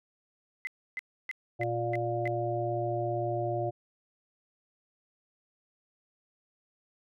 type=tone bursts; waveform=sine; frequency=2038 Hz; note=C7; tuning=46 cents flat; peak=-32 dBFS; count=6; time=0.65-2.276 s; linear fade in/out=0 ms; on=21 ms; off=300 ms
type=harmonic tone; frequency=117.7 Hz; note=A#2; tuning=17 cents sharp; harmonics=1 / 3 / 5 / 6; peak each=-34 / -34 / -34 / -34 dBFS; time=1.59-3.71 s; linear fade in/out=20 ms
effects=none